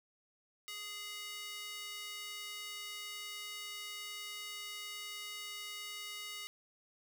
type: tone with high-pass filter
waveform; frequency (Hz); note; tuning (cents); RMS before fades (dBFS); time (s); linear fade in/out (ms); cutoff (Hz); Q
square; 415.3; G#4; 0; -45; 0.68-6.47; 0; 2500; 1.4
effects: none